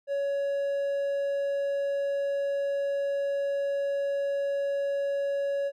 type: tone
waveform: triangle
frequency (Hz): 560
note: C#5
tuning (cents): +18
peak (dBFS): -24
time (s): 0.07-5.72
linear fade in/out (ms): 50
effects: none